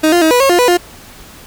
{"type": "tone with pitch steps", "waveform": "30% pulse", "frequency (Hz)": [312.4, 348.8, 317.8, 490.8, 544, 352.1, 492.8, 352.6], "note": ["D#4", "F4", "D#4", "B4", "C#5", "F4", "B4", "F4"], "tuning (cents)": [7, -2, 37, -11, -33, 14, -4, 17], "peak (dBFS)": -5, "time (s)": [0.03, 0.774], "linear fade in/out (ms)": 10, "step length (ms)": 93, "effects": ["pink hiss -37 dBFS RMS until 1.46 s"]}